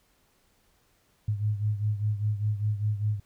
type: beating tone pair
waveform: sine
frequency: 104.3 / 109.3 Hz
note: G#2 / A2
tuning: +8 / -11 cents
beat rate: 5 Hz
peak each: -26 / -31 dBFS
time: 1.28-3.2 s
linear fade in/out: 5 ms
effects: pink hiss -67 dBFS RMS until 3.25 s